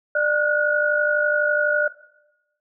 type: tone cluster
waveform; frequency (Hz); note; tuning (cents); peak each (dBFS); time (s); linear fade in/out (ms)
sine; 596 / 1443 / 1495; D5 / F#6 / F#6; +25 / -44 / +17; -21 / -21 / -24; 0.15-1.88; 5
effects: noise-tail reverb RT60 0.9 s tail -17 dB re dry

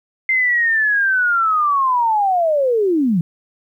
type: linear sweep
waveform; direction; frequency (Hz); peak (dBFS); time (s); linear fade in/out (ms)
sine; down; 2093 to 155.56; -13; 0.29-3.21; 2
effects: 9-bit

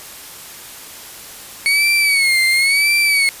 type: tone with vibrato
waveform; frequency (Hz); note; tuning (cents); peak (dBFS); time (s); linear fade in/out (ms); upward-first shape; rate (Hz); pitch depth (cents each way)
35% pulse; 2217; C#7; 0; -10; 1.66-3.29; 0; sine; 0.96; 99
effects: white hiss -35 dBFS RMS until 3.4 s + resampled to 32000 Hz

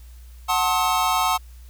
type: chord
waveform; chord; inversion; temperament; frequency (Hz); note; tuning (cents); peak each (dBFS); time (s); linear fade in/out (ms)
square; F# diminished seventh; none; just; 740 / 888 / 1065.6 / 1278.7; F#5 / A5 / C6 / Eb6; 0 / +16 / +31 / +47; -25; 0.48-1.38; 20
effects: added 60 Hz sine -40 dBFS peak until 1.69 s + white hiss -56 dBFS RMS until 1.69 s

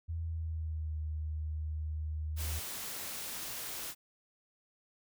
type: tone with pitch glide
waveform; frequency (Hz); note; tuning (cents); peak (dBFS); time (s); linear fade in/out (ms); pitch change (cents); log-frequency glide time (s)
sine; 82.41 to 77.34; E2 to D#2; 0 to -10; -34; 0.08-2.6; 20; -110; 0.19-0.96
type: noise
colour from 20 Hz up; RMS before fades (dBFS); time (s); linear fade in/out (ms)
white; -41; 2.36-3.95; 50
effects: none

